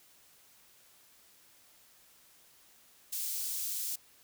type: high-pass noise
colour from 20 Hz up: white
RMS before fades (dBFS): -36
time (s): 3.12-3.96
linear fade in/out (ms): 10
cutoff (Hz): 5200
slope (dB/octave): 12
effects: white hiss -62 dBFS RMS until 4.23 s